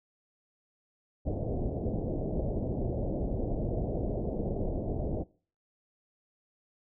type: low-pass noise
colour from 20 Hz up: pink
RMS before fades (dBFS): -32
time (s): 1.25-5.24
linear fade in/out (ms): 20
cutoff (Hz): 670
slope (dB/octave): 48
effects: noise-tail reverb RT60 0.4 s tail -21 dB re dry